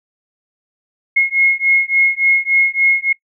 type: beating tone pair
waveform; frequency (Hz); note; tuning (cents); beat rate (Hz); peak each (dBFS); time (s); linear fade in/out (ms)
sine; 2160 / 2163.5; C#7 / C#7; -45 / -43; 3.5; -14; 1.16-3.13; 10
effects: noise-tail reverb RT60 0.1 s tail -21 dB re dry